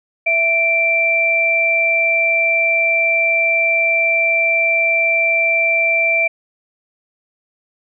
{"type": "tone pair together", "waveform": "sine", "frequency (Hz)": [661, 2349], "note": ["E5", "D7"], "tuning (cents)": [5, 0], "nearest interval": "octave + minor seventh", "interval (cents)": 2195, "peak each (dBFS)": [-20, -13], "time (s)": [0.26, 6.28], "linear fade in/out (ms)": 10, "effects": []}